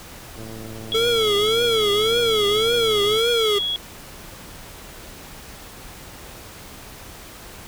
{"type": "click train", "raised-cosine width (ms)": 2, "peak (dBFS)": -25, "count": 311, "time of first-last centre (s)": [0.38, 3.173], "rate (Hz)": 111}
{"type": "tone", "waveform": "sine", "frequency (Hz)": 3337, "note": "G#7", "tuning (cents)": 8, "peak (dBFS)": -21, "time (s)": [0.92, 3.76], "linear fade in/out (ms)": 0}
{"type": "tone with vibrato", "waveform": "square", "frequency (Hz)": 440, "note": "A4", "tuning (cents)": 0, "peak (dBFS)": -19, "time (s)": [0.94, 3.59], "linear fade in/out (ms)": 10, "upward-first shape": "triangle", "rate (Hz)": 1.8, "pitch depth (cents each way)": 160}
{"effects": ["pink hiss -40 dBFS RMS until 7.67 s"]}